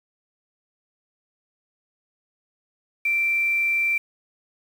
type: tone with quantisation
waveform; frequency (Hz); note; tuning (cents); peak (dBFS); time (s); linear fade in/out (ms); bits
sine; 2349; D7; 0; -19; 3.05-3.98; 5; 7
effects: none